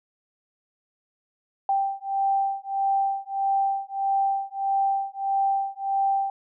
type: beating tone pair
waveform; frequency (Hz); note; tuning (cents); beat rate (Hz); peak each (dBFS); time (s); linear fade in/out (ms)
sine; 784 / 785.6; G5 / G5; 0 / +4; 1.6; -25; 1.69-6.3; 2
effects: none